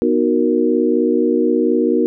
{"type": "chord", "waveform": "sine", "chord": "B major seventh", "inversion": "none", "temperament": "equal", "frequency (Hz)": [246.9, 311.1, 370, 466.2], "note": ["B3", "D#4", "F#4", "A#4"], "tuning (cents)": [0, 0, 0, 0], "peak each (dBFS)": -18, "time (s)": [0.02, 2.06], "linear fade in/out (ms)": 0, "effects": []}